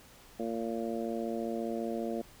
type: harmonic tone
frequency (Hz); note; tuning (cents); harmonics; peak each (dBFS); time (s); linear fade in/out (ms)
114.7; A#2; -28; 2 / 3 / 4 / 5 / 6; -36 / -38 / -39 / -40 / -41; 0.39-2.22; 10
effects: pink hiss -56 dBFS RMS until 2.4 s